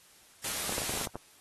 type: noise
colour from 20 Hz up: white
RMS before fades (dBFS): -34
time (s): 0.44-1.06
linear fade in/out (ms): 5
type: clicks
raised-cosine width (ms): 1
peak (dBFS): -23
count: 10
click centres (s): 0.694 / 0.724 / 0.781 / 0.818 / 0.895 / 0.938 / 0.974 / 1.013 / 1.072 / 1.156
effects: white hiss -59 dBFS RMS until 1.4 s + AAC 32 kbps